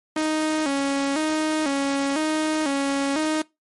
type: tone with vibrato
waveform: sawtooth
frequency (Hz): 293.7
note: D4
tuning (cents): 0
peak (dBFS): -17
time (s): 0.16-3.42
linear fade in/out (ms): 5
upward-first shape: square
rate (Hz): 1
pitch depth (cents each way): 100
effects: noise-tail reverb RT60 0.2 s tail -22 dB re dry + MP3 48 kbps